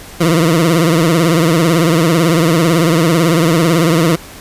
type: tone with vibrato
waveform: 20% pulse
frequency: 164.81 Hz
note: E3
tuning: in tune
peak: -4 dBFS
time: 0.2-4.16 s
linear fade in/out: 10 ms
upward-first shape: triangle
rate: 18 Hz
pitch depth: 140 cents each way
effects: pink hiss -34 dBFS RMS until 4.4 s + resampled to 32000 Hz